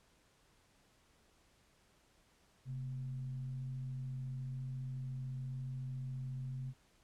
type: tone with frequency modulation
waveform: sine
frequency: 130.81 Hz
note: C3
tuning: in tune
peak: -39 dBFS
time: 2.65-6.74 s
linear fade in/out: 50 ms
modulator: 101 Hz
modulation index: 0.27
effects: pink hiss -70 dBFS RMS until 7.03 s + low-pass 10000 Hz 12 dB/octave